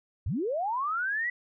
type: linear sweep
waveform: sine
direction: up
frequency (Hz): 61.74 to 1986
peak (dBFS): -27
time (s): 0.26-1.3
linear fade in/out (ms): 5
effects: none